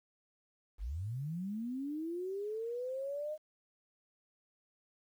sine linear sweep, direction up, 41.25 to 622.3 Hz, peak -36 dBFS, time 0.78-3.38 s, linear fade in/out 50 ms, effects 11-bit

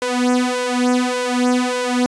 sawtooth tone with flanger, 248.7 Hz, B3, 12 cents sharp, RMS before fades -18 dBFS, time 0.02-2.06 s, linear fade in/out 0 ms, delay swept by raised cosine 1.9 to 3.9 ms, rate 1.7 Hz, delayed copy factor +0.8, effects resampled to 22050 Hz

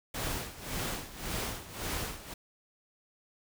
pink noise with tremolo, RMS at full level -34 dBFS, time 0.14-2.34 s, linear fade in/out 5 ms, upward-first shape sine, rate 1.8 Hz, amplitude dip 80%, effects none

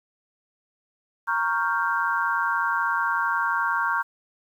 sine chord, G half-diminished seventh, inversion first, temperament equal, 932.3 / 1108.7 / 1396.9 / 1568 Hz, Bb5 / Db6 / F6 / G6, 0 / 0 / 0 / 0 cents, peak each -27 dBFS, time 1.27-4.03 s, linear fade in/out 20 ms, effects 9-bit

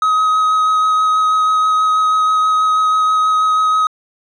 triangle tone with vibrato, 1266 Hz, D#6, 30 cents sharp, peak -9 dBFS, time 0.02-3.87 s, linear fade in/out 2 ms, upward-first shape triangle, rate 6.2 Hz, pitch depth 11 cents each way, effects resampled to 22050 Hz

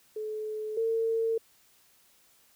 sine tone pair in turn, 430.6 / 452.4 Hz, A4 / A4, -37 / +48 cents, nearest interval minor second, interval 85 cents, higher second, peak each -32 / -25 dBFS, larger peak second, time 0.16-0.77 / 0.77-1.38 s, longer neither, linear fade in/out 5 ms, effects white hiss -63 dBFS RMS until 2.55 s

